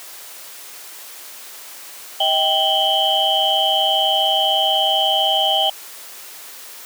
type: tone cluster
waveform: sine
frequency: 633 / 785 / 3018 / 3208 Hz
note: D#5 / G5 / F#7 / G7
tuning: +30 / +2 / +34 / +39 cents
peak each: -22 / -19 / -19 / -20 dBFS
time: 2.2-5.7 s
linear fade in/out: 5 ms
effects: white hiss -37 dBFS RMS until 6.85 s + high-pass 400 Hz 12 dB/octave